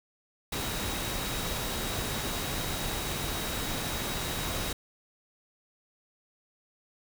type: tone in noise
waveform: sine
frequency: 3811 Hz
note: A#7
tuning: 38 cents sharp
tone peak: -42 dBFS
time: 0.52-4.73 s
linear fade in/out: 5 ms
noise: pink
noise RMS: -33 dBFS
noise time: 0.52-4.73 s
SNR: -12 dB
effects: none